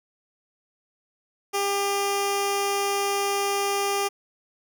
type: tone with notch filter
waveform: 10% pulse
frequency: 400 Hz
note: G4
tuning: 35 cents sharp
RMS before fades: -25 dBFS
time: 1.53-4.09 s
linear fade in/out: 20 ms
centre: 1700 Hz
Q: 1.5
effects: none